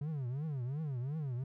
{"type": "tone with vibrato", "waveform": "triangle", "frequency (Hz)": 138.59, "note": "C#3", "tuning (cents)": 0, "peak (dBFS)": -33, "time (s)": [0.01, 1.44], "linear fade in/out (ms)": 5, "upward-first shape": "triangle", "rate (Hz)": 2.8, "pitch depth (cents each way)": 290, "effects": []}